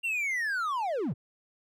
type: linear sweep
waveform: triangle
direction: down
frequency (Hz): 2794 to 92.5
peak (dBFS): -26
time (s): 0.03-1.14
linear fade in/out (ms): 20
effects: none